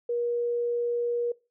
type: tone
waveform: sine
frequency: 477.1 Hz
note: A#4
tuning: 40 cents sharp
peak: -25 dBFS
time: 0.09-1.32 s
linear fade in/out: 5 ms
effects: noise-tail reverb RT60 0.3 s tail -22 dB re dry